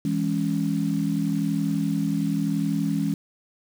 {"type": "chord", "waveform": "sine", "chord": "C# minor", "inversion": "first", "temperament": "equal with one note detuned", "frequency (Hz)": [164.81, 205.7, 277.2], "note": ["E3", "G#3", "C#4"], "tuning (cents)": [0, -16, 0], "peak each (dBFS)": -26, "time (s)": [0.05, 3.14], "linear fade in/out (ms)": 2, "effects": ["7-bit"]}